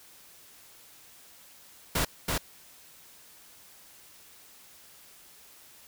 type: noise with echo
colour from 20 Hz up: pink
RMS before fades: -27 dBFS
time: 1.95-2.05 s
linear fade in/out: 5 ms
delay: 330 ms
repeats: 1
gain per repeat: -2 dB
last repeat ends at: 2.38 s
effects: white hiss -54 dBFS RMS until 5.87 s